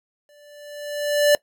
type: tone with exponential growth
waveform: square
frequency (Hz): 586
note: D5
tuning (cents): -4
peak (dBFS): -12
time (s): 0.29-1.35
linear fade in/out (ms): 1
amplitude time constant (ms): 230
effects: noise-tail reverb RT60 0.1 s tail -21 dB re dry

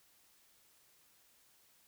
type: silence
effects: white hiss -68 dBFS RMS until 1.87 s

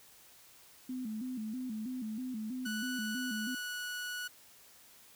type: tone with vibrato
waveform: sine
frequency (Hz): 235.3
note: A#3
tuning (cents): +16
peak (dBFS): -36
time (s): 0.89-3.55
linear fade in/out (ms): 5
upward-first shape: square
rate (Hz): 3.1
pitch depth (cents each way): 140
type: tone with pitch glide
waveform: sawtooth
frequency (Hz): 1480 to 1469.8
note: F#6 to F#6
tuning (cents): 0 to -12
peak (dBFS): -34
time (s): 2.65-4.28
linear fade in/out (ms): 10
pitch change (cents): -12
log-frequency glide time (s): 2.93-3.77
effects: white hiss -59 dBFS RMS until 5.15 s

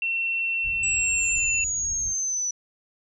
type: tone with pitch glide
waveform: sine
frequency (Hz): 2710 to 2693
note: E7 to E7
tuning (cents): +47 to +36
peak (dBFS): -23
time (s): 0.02-1.64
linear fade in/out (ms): 2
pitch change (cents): -11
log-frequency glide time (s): 0.24-1.35
type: low-pass noise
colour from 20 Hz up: pink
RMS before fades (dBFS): -41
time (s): 0.62-2.15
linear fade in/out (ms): 50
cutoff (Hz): 100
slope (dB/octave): 12
type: exponential sweep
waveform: sine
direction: down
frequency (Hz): 7840 to 5920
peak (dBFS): -24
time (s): 0.83-2.51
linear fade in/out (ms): 5
effects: none

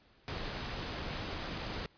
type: noise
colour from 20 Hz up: pink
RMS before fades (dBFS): -39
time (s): 0.28-1.86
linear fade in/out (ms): 0
effects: pink hiss -65 dBFS RMS until 1.97 s + resampled to 11025 Hz

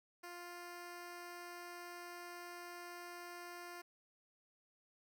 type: tone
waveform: 10% pulse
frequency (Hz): 350.2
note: F4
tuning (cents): +5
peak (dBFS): -40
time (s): 0.23-3.82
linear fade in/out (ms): 10
effects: none

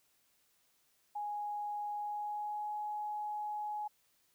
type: tone with pitch glide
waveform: sine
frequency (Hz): 830 to 840.1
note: G#5 to G#5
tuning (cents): -1 to +20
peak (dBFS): -36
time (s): 1.15-3.88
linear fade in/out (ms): 10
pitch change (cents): +21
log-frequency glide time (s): 1.94-2.73
effects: white hiss -73 dBFS RMS until 4.34 s

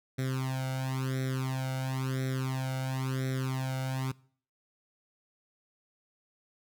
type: tone with flanger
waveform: sawtooth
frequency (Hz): 131.3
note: C3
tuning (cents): +6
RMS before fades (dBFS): -32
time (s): 0.18-4.12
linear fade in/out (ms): 10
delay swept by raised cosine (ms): 0.52 to 1.39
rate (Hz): 0.97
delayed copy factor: +1
effects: noise-tail reverb RT60 0.5 s tail -22 dB re dry

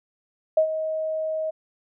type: tone with ADSR envelope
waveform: sine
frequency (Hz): 631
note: D#5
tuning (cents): +24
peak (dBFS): -13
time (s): 0.57-1.51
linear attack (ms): 5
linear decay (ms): 90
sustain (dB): -11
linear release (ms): 15
effects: none

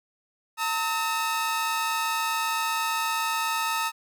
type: tone pair together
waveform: sawtooth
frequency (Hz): 907 / 1282.7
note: A#5 / E6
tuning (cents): -48 / -48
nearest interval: tritone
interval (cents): 600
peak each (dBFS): -24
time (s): 0.57-3.92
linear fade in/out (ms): 50
effects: none

